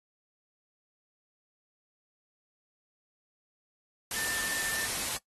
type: tone in noise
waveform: sine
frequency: 1785 Hz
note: A6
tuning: 24 cents sharp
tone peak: -36 dBFS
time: 4.16-4.86 s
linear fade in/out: 2 ms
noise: white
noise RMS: -33 dBFS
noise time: 4.11-5.17 s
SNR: -6 dB
effects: noise-tail reverb RT60 0.1 s tail -18 dB re dry + AAC 32 kbps